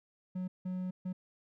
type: tone bursts at uneven times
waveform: triangle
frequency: 183.7 Hz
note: F#3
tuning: 12 cents flat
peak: -32 dBFS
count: 3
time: 0.35-0.48 / 0.65-0.91 / 1.05-1.13 s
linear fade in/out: 10 ms
effects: none